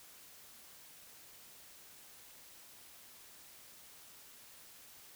silence, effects white hiss -57 dBFS RMS until 5.15 s

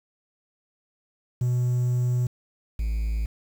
triangle tone pair in turn, 123.47 / 54.79 Hz, B2 / A1, 0 / -7 cents, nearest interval octave + major second, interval 1407 cents, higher first, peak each -18 / -21 dBFS, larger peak first, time 1.41-2.27 / 2.79-3.26 s, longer first, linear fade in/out 5 ms, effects tanh soft clip ceiling -14 dBFS + 8-bit

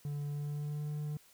triangle tone with pitch glide, 145.1 to 149.27 Hz, D3 to D3, -21 to +29 cents, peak -33 dBFS, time 0.05-1.17 s, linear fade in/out 2 ms, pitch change +50 cents, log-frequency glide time 0.28-0.9 s, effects white hiss -63 dBFS RMS until 1.33 s

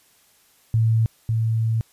sine tone pair in turn, 112.6 / 112.6 Hz, A2 / A2, +40 / +40 cents, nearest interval unison, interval 0 cents, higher neither, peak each -15 / -18 dBFS, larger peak first, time 0.74-1.06 / 1.29-1.81 s, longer second, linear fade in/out 0 ms, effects white hiss -58 dBFS RMS until 1.92 s + resampled to 32000 Hz

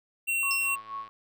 square tone, 2730 Hz, F7, 40 cents flat, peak -26 dBFS, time 0.27-0.76 s, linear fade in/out 20 ms
sine tone with tremolo, 1104 Hz, C#6, 7 cents flat, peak -32 dBFS, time 0.43-1.09 s, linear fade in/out 0 ms, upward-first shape sine, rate 4.2 Hz, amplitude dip 85%
sine tone with exponential decay, 5350 Hz, E8, 25 cents sharp, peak -27 dBFS, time 0.51-0.72 s, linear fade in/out 0 ms, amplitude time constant 44 ms
click train, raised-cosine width 0.3 ms, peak -36 dBFS, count 52, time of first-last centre 0.61-1.078 s, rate 109 Hz
effects none

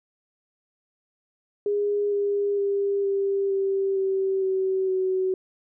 sine tone with pitch steps, 410 / 404.8 / 399.7 / 394.7 / 389.7 / 384.8 / 379.9 / 375.1 Hz, G#4 / G#4 / G4 / G4 / G4 / G4 / F#4 / F#4, -22 / -44 / +34 / +12 / -10 / -32 / +46 / +24 cents, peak -21 dBFS, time 1.66-5.34 s, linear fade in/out 2 ms, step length 460 ms, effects none

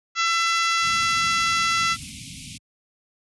harmonic tone, 671 Hz, E5, 31 cents sharp, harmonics 2 / 3 / 4 / 5 / 6 / 7 / 8 / 9 / 10, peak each -22 / -26 / -28 / -30 / -32 / -33 / -34 / -35 / -36 dBFS, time 0.15-1.97 s, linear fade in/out 50 ms
violet noise with tremolo, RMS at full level -35 dBFS, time 0.24-2.14 s, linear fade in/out 50 ms, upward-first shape sine, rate 13 Hz, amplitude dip 50%
pink band-stop noise, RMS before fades -36 dBFS, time 0.82-2.58 s, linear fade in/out 10 ms, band 280 to 2200 Hz, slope 96 dB/octave
effects high-pass 80 Hz 12 dB/octave + resampled to 24000 Hz

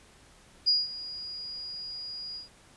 sine tone with ADSR envelope, 4878 Hz, D#8, 35 cents flat, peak -19 dBFS, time 0.66-2.49 s, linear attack 22 ms, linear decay 190 ms, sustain -17 dB, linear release 130 ms, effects pink hiss -57 dBFS RMS until 2.76 s + resampled to 24000 Hz

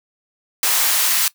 white noise with high-pass filter sweep, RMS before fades -17 dBFS, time 0.63-1.28 s, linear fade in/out 2 ms, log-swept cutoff 580 to 1300 Hz, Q 0.74, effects noise-tail reverb RT60 0.1 s tail -19 dB re dry

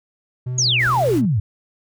triangle tone with vibrato, 124.2 Hz, B2, 10 cents sharp, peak -20 dBFS, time 0.46-1.26 s, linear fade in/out 10 ms, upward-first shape sine, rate 2.3 Hz, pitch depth 32 cents each way
sine exponential sweep, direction down, 6880 to 92.1 Hz, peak -15 dBFS, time 0.58-1.4 s, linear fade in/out 5 ms
pink noise, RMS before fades -34 dBFS, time 0.78-1.22 s, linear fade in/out 50 ms
effects none

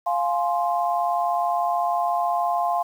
sine chord, F minor, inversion none, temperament just, 698.5 / 838.1 / 1047.7 Hz, F5 / Ab5 / C6, 0 / +16 / +2 cents, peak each -22 / -27 / -26 dBFS, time 0.06-2.83 s, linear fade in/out 10 ms, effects 8-bit

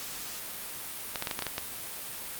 clicks, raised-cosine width 0.2 ms, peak -13 dBFS, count 8, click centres 1.158 / 1.224 / 1.272 / 1.312 / 1.391 / 1.423 / 1.467 / 1.581 s, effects white hiss -39 dBFS RMS until 2.39 s + Opus 48 kbps

